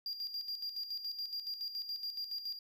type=tone with tremolo; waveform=triangle; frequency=4788 Hz; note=D8; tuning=33 cents sharp; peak=-35 dBFS; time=0.06-2.59 s; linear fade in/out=2 ms; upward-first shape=square; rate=7.1 Hz; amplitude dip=60%; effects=none